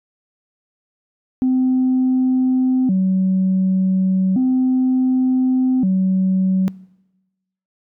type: tone with vibrato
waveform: sine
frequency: 220.1 Hz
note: A3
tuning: 1 cent sharp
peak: -12 dBFS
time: 1.42-6.68 s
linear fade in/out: 0 ms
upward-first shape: square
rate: 0.34 Hz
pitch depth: 270 cents each way
effects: noise-tail reverb RT60 1.0 s tail -23 dB re dry + tanh soft clip ceiling -10 dBFS